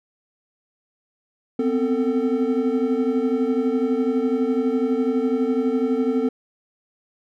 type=tone cluster; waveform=triangle; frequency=250 / 262 / 447.2 Hz; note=B3 / C4 / A4; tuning=+21 / +2 / +28 cents; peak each=-21 dBFS; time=1.59-6.29 s; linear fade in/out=5 ms; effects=none